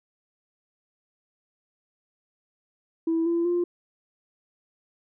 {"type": "tone with pitch steps", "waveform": "sine", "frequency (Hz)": [328.2, 338.8, 349.7], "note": ["E4", "E4", "F4"], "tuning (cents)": [-8, 48, 2], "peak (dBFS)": -20, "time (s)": [3.07, 3.64], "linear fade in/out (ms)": 5, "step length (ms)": 190, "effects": ["tanh soft clip ceiling -18 dBFS"]}